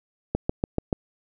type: click train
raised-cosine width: 2 ms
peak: -9 dBFS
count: 5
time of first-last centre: 0.35-0.928 s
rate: 6.92 Hz
effects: none